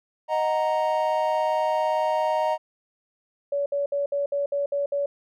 triangle chord, D# minor, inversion none, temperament equal, 622.3 / 740 / 932.3 Hz, D#5 / F#5 / A#5, 0 / 0 / 0 cents, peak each -22 / -27 / -23 dBFS, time 0.28-2.58 s, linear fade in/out 50 ms
sine tone bursts, 568 Hz, C#5, 42 cents sharp, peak -22 dBFS, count 8, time 3.52-5.06 s, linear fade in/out 5 ms, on 140 ms, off 60 ms
effects none

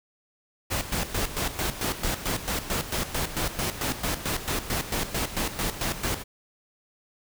pink noise with tremolo, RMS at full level -27 dBFS, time 0.7-6.24 s, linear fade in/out 20 ms, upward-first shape square, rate 4.5 Hz, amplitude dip 70%, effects none

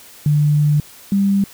sine tone pair in turn, 148.3 / 197.96 Hz, D3 / G3, +17 / +17 cents, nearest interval perfect fourth, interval 500 cents, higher second, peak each -11 / -12 dBFS, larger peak first, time 0.26-0.8 / 1.12-1.44 s, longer first, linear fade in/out 2 ms, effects white hiss -42 dBFS RMS until 1.53 s

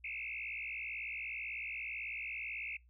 sine tone with frequency modulation, 2405 Hz, D7, 41 cents sharp, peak -39 dBFS, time 0.04-2.77 s, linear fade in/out 5 ms, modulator 58.1 Hz, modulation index 4.7, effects noise-tail reverb RT60 0.2 s tail -24 dB re dry + added 60 Hz sine -61 dBFS peak until 2.89 s

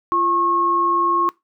sine tone pair together, 343.8 / 1088.3 Hz, F4 / C#6, -27 / -32 cents, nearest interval octave + minor sixth, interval 1995 cents, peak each -24 / -16 dBFS, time 0.12-1.29 s, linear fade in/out 0 ms, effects noise-tail reverb RT60 0.2 s tail -21 dB re dry

